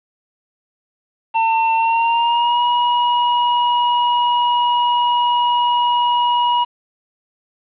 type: tone with pitch glide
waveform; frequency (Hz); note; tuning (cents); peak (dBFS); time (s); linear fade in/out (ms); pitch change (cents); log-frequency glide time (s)
square; 901 to 965.7; A5 to B5; +41 to -39; -14; 1.34-6.65; 20; +120; 1.75-2.62
effects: resampled to 8000 Hz + 7-bit